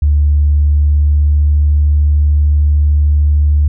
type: tone with pitch glide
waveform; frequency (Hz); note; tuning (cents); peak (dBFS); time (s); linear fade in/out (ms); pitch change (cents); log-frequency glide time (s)
sine; 73.42 to 73.89; D2 to D2; 0 to +11; -6; 0.02-3.68; 5; +11; 0.5-1.57
effects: tanh soft clip ceiling -2 dBFS